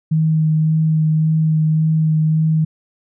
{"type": "tone with vibrato", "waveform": "sine", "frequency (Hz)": 157.3, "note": "D#3", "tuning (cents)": 19, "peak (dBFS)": -12, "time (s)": [0.11, 2.65], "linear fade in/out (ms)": 10, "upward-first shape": "sine", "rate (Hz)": 1.8, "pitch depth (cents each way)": 13, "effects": []}